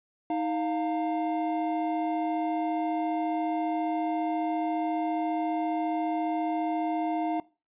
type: tone cluster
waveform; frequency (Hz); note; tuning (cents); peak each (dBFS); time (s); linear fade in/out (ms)
triangle; 315.2 / 702 / 911; D#4 / F5 / A#5; +23 / +9 / -40; -27 / -28 / -34; 0.3-7.4; 2
effects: noise-tail reverb RT60 0.3 s tail -20 dB re dry + resampled to 8000 Hz